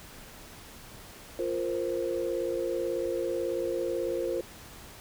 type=chord; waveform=sine; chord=F suspended fourth; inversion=none; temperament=just; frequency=349.2 / 465.6 / 523.8 Hz; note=F4 / Bb4 / C5; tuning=0 / -2 / +2 cents; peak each=-32 / -33 / -32 dBFS; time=1.39-4.41 s; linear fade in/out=2 ms; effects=pink hiss -48 dBFS RMS until 5 s